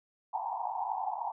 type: band-pass noise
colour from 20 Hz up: pink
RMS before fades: -35 dBFS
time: 0.33-1.32 s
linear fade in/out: 5 ms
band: 730 to 970 Hz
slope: 96 dB/octave
effects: none